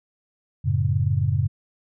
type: chord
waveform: sine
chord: F# minor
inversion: none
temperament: just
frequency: 92.5 / 111 / 138.75 Hz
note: F#2 / A2 / C#3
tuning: 0 / +16 / +2 cents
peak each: -23 dBFS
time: 0.64-1.48 s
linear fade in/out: 20 ms
effects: none